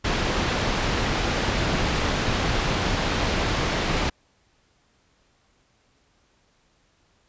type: low-pass noise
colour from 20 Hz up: pink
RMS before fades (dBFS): -24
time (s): 0.04-4.1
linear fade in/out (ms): 10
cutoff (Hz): 4500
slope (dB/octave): 12
effects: pink hiss -64 dBFS RMS until 7.28 s + resampled to 16000 Hz